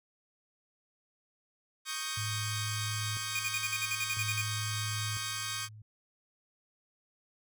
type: chord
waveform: 10% pulse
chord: Eb dominant seventh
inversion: third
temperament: equal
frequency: 1108.7 / 1244.5 / 1568 / 1864.7 Hz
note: Db6 / Eb6 / G6 / Bb6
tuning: 0 / 0 / 0 / 0 cents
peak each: -32 / -32 / -30 / -35 dBFS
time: 1.85-5.69 s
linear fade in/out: 50 ms
type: tone with tremolo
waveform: sine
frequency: 107.3 Hz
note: A2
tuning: 43 cents flat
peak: -35 dBFS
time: 2.17-5.82 s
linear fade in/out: 5 ms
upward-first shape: square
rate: 0.5 Hz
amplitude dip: 75%
type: tone bursts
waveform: 45% pulse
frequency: 2451 Hz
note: D#7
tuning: 27 cents flat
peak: -31 dBFS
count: 12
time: 3.35-4.417 s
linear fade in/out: 5 ms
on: 44 ms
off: 49 ms
effects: none